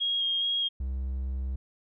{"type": "tone with vibrato", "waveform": "sine", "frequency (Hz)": 3258, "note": "G#7", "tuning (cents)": -34, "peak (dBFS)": -25, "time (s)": [0, 0.69], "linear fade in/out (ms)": 20, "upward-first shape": "square", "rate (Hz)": 2.4, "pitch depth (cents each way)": 11}
{"type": "tone", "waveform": "triangle", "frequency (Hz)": 65.41, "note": "C2", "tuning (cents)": 0, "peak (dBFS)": -27, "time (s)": [0.8, 1.56], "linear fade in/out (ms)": 5}
{"effects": []}